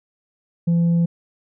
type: tone with tanh clipping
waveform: sine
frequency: 169.6 Hz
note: E3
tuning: 50 cents sharp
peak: -15 dBFS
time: 0.67-1.06 s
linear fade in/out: 10 ms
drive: 2 dB
effects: none